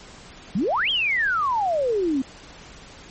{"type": "exponential two-way sweep", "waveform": "sine", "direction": "up then down", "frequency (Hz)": [166, 3316, 252.9], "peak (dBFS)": -19, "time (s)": [0.55, 2.22], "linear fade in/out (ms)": 5, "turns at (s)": 0.9, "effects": ["pink hiss -44 dBFS RMS until 3.1 s", "MP3 32 kbps"]}